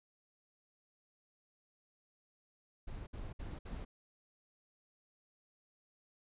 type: noise bursts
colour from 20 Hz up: brown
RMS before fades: -44 dBFS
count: 4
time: 2.87-3.85 s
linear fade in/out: 10 ms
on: 200 ms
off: 60 ms
effects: resampled to 8000 Hz